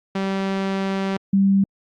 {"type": "tone pair in turn", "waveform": ["sawtooth", "sine"], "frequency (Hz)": [193.7, 195.84], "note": ["G3", "G3"], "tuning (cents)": [-20, -1], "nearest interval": "unison", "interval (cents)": 19, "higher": "second", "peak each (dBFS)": [-17, -13], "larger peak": "second", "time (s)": [[0.15, 1.17], [1.33, 1.64]], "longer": "first", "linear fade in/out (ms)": 5, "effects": ["low-pass 4000 Hz 12 dB/octave", "Opus 48 kbps"]}